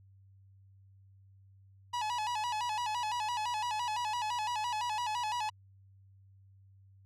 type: tone with vibrato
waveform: 45% pulse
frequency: 911 Hz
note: A#5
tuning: 40 cents flat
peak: -32 dBFS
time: 1.93-5.5 s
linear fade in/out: 10 ms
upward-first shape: square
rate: 5.9 Hz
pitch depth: 110 cents each way
effects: added 97 Hz sine -57 dBFS peak until 7.05 s + low-pass 7000 Hz 12 dB/octave